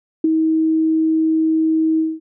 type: tone with ADSR envelope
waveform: sine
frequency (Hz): 318.8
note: D#4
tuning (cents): +42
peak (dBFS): -9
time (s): 0.24-2.2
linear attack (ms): 5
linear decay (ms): 13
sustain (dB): -4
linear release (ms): 210
effects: none